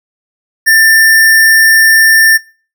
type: tone with sample-and-hold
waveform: sine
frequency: 1782 Hz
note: A6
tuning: 22 cents sharp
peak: -3 dBFS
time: 0.66-2.38 s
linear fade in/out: 20 ms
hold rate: 7350 Hz
effects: noise-tail reverb RT60 0.4 s tail -25 dB re dry